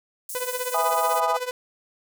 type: high-pass noise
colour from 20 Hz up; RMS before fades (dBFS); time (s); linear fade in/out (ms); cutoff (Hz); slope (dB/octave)
pink; -34; 0.29-1.2; 2; 7200; 24
type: tone with tremolo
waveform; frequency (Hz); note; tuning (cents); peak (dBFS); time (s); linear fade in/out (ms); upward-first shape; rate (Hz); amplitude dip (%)
sawtooth; 500; B4; +21; -20; 0.35-1.51; 0; triangle; 16; 90
type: chord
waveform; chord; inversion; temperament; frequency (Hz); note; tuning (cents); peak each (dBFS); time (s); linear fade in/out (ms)
sine; E major seventh; none; just; 659.3 / 824.1 / 988.9 / 1236.1; E5 / G#5 / B5 / D#6; 0 / -14 / +2 / -12; -26; 0.74-1.37; 5
effects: none